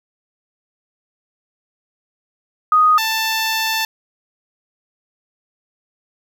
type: tone pair in turn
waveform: sine / 10% pulse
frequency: 1244.5 / 885.6 Hz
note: D#6 / A5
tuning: 0 / +11 cents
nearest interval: tritone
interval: 589 cents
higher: first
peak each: -9 dBFS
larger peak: neither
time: 2.72-2.98 / 2.98-3.85 s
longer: second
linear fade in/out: 2 ms
effects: 8-bit